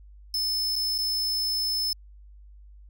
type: tone with dropouts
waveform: 45% pulse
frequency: 5240 Hz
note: E8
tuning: 11 cents flat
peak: -25 dBFS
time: 0.34-1.93 s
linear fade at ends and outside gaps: 2 ms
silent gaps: 0.757-0.761 / 0.981-0.986 s
effects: added 50 Hz sine -46 dBFS peak until 2.89 s